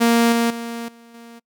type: tone with level steps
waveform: sawtooth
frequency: 233.1 Hz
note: A#3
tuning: in tune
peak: -9 / -12 / -23 / -40 / -35 dBFS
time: 0-1.4 s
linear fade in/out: 20 ms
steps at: 0.32 / 0.5 / 0.88 / 1.14 s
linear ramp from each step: 5 ms
effects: noise-tail reverb RT60 0.1 s tail -26 dB re dry